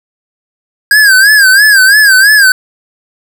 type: tone with vibrato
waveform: square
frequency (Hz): 1616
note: G#6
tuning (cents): -48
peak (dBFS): -3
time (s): 0.91-2.52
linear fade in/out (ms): 2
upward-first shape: sine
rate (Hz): 3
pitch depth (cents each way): 120
effects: 7-bit